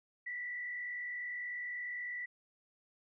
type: tone with frequency modulation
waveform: sine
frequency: 1964 Hz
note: B6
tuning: 10 cents flat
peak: -38 dBFS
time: 0.26-2.26 s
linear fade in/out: 10 ms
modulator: 49.1 Hz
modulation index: 0.8
effects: none